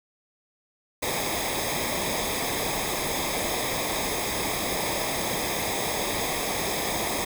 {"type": "noise with comb filter", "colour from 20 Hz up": "pink", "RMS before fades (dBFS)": -28, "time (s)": [1.02, 7.25], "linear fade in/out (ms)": 10, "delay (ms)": 0.69, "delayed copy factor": -0.75, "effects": []}